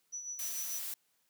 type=tone with tremolo; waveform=sine; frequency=5920 Hz; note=F#8; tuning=in tune; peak=-37 dBFS; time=0.12-0.8 s; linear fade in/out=20 ms; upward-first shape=sine; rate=6.8 Hz; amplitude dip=55%
type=noise; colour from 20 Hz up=blue; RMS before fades=-40 dBFS; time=0.39-0.94 s; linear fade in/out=2 ms
effects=white hiss -75 dBFS RMS until 1.29 s + high-pass 100 Hz 12 dB/octave